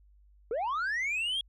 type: linear sweep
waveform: sine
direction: up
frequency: 415.3 to 3322 Hz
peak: -26 dBFS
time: 0.51-1.41 s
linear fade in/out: 2 ms
effects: tanh soft clip ceiling -28 dBFS + added 50 Hz sine -57 dBFS peak until 1.48 s